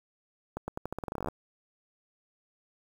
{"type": "accelerating click train", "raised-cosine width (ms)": 1, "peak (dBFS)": -20, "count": 17, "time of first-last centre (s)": [0.57, 1.285], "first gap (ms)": 110, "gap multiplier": 0.86, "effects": ["8-bit"]}